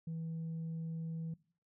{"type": "tone", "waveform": "sine", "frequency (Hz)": 163.1, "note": "E3", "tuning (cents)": -18, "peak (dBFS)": -36, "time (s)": [0.07, 1.34], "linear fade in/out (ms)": 5, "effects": ["noise-tail reverb RT60 0.5 s tail -22 dB re dry", "tanh soft clip ceiling -36 dBFS"]}